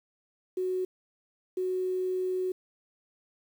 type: tone bursts at uneven times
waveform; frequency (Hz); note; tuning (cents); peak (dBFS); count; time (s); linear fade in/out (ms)
sine; 369.7; F#4; -1; -27; 2; 0.57-0.85 / 1.57-2.52; 5
effects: 9-bit